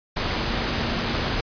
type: tone in noise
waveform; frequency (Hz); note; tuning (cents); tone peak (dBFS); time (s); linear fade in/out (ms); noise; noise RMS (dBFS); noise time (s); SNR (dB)
sine; 232.4; A#3; -5; -34; 0.36-1.31; 10; pink; -25; 0.16-1.41; -12
effects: resampled to 11025 Hz